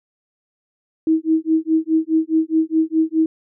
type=tone with tremolo; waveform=sine; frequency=319.7 Hz; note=D#4; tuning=47 cents sharp; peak=-11 dBFS; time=1.07-3.26 s; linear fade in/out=2 ms; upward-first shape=sine; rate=4.8 Hz; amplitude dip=100%; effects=none